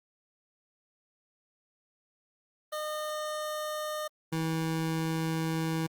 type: tone pair in turn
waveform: 25% pulse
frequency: 610 / 161.57 Hz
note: D#5 / E3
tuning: -34 / -34 cents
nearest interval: octave + major seventh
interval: 2300 cents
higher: first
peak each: -29 / -25 dBFS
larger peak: second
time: 2.72-4.08 / 4.32-5.87 s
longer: second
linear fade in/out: 10 ms
effects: Opus 32 kbps